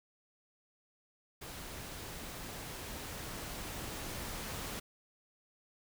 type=noise with level ramp; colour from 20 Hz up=pink; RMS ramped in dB=-46 to -41 dBFS; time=1.41-4.8 s; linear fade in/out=10 ms; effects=none